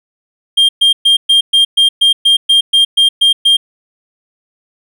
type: tone bursts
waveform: triangle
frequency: 3203 Hz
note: G7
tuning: 37 cents sharp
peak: -4 dBFS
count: 13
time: 0.57-3.57 s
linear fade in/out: 10 ms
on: 120 ms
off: 120 ms
effects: none